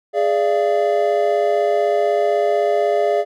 triangle chord, D diminished, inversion second, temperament equal with one note detuned, 415.3 / 587.3 / 683.3 Hz, Ab4 / D5 / F5, 0 / 0 / -38 cents, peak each -17 dBFS, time 0.13-3.25 s, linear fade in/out 50 ms, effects none

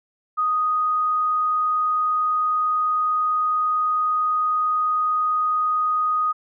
sine tone, 1244.5 Hz, D#6, in tune, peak -18 dBFS, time 0.37-6.33 s, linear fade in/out 20 ms, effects none

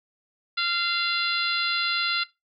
harmonic tone with a mistuned harmonic, 692 Hz, F5, 16 cents flat, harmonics 2 / 3 / 4 / 5 / 6 / 7, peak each -27 / -32 / -30 / -31 / -29 / -35 dBFS, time 0.57-2.24 s, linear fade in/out 10 ms, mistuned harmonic 6, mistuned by -22 cents, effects noise-tail reverb RT60 0.2 s tail -19 dB re dry

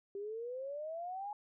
sine exponential sweep, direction up, 392 to 844 Hz, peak -39 dBFS, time 0.15-1.33 s, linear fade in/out 2 ms, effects none

